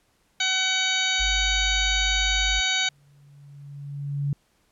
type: harmonic tone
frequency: 755 Hz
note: F#5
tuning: 35 cents sharp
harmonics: 1 / 2 / 3 / 4 / 5 / 6 / 8 / 9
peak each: -35 / -29 / -27 / -29 / -26 / -32 / -35 / -33 dBFS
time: 0.4-2.89 s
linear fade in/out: 5 ms
type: tone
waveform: sine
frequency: 50.7 Hz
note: G#1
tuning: 41 cents flat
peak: -26 dBFS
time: 1.19-2.61 s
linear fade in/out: 20 ms
type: tone with exponential growth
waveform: sine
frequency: 142.1 Hz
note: C#3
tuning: 43 cents sharp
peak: -21 dBFS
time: 2.81-4.33 s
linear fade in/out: 2 ms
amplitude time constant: 330 ms
effects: pink hiss -66 dBFS RMS until 4.71 s + low-pass 12000 Hz 12 dB/octave